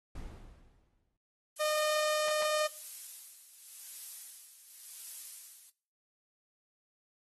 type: noise with exponential decay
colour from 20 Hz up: brown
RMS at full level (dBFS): -41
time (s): 0.15-1.17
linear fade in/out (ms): 5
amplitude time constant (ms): 220
type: noise with tremolo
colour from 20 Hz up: violet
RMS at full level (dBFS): -41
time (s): 1.56-5.7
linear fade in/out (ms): 5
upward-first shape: sine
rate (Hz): 0.91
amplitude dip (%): 70
type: tone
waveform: sawtooth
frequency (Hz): 610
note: D#5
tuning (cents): -34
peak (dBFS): -25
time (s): 1.59-2.68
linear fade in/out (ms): 20
effects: noise-tail reverb RT60 0.5 s tail -22 dB re dry + AAC 32 kbps